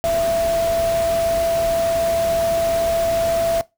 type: tone in noise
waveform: sine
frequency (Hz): 668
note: E5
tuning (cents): +23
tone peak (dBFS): -16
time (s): 0.04-3.61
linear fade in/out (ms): 0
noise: pink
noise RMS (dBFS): -29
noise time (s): 0.04-3.61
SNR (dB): +10
effects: noise-tail reverb RT60 0.2 s tail -20 dB re dry